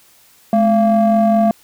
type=ring-modulated tone; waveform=triangle; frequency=235.2 Hz; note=A#3; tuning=16 cents sharp; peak=-5 dBFS; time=0.53-1.51 s; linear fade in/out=0 ms; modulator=448 Hz; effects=white hiss -50 dBFS RMS until 1.63 s